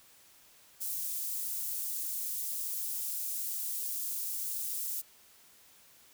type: high-pass noise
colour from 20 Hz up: white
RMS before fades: -36 dBFS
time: 0.8-5.02 s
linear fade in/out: 20 ms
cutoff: 8600 Hz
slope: 12 dB/octave
effects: white hiss -60 dBFS RMS until 6.13 s